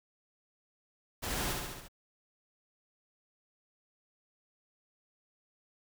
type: noise with echo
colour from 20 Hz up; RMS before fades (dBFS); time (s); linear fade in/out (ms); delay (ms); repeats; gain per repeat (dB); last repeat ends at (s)
pink; -36; 1.22-1.54; 20; 69; 5; -3; 1.885
effects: none